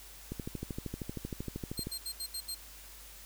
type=click train; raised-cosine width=3 ms; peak=-24 dBFS; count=21; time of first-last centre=0.32-1.87 s; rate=12.9 Hz
type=tone bursts; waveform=20% pulse; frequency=4186 Hz; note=C8; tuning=in tune; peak=-30 dBFS; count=6; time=1.77-2.549 s; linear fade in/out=10 ms; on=69 ms; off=73 ms
effects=added 50 Hz sine -54 dBFS peak until 3.25 s + white hiss -52 dBFS RMS until 3.25 s